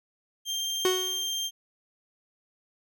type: tone with vibrato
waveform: 30% pulse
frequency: 3177 Hz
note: G7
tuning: 23 cents sharp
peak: -26 dBFS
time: 0.45-1.51 s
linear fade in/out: 50 ms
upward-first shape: triangle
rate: 19 Hz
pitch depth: 11 cents each way
type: tone with exponential decay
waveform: 45% pulse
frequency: 370 Hz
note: F#4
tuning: in tune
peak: -20 dBFS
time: 0.85-1.31 s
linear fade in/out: 1 ms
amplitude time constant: 100 ms
effects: none